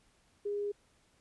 sine tone, 409.2 Hz, G#4, 26 cents flat, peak -32 dBFS, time 0.45-0.72 s, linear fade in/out 10 ms, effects pink hiss -69 dBFS RMS until 1.2 s + resampled to 24000 Hz

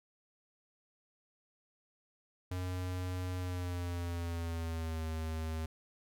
square tone with pitch glide, 91.2 to 79.85 Hz, F#2 to D#2, -24 to +45 cents, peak -36 dBFS, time 2.51-5.66 s, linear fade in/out 5 ms, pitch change -231 cents, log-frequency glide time 3.38-5.05 s, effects none

